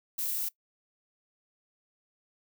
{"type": "noise", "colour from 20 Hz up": "violet", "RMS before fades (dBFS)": -32, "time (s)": [0.18, 0.49], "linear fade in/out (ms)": 10, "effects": ["noise-tail reverb RT60 0.1 s tail -21 dB re dry"]}